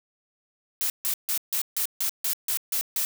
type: noise bursts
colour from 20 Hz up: blue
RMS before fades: -26 dBFS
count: 10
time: 0.81-3.05 s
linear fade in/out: 0 ms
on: 89 ms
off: 150 ms
effects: none